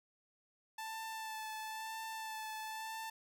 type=tone with vibrato; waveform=sawtooth; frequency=880 Hz; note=A5; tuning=in tune; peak=-38 dBFS; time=0.78-3.1 s; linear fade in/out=5 ms; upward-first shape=sine; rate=1 Hz; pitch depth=19 cents each way; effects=none